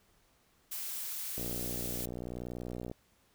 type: noise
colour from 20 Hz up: blue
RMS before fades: -39 dBFS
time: 0.71-2.06 s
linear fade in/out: 10 ms
type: click train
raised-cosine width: 2 ms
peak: -27 dBFS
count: 94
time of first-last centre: 1.38-2.915 s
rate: 60.6 Hz
effects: pink hiss -69 dBFS RMS until 3.34 s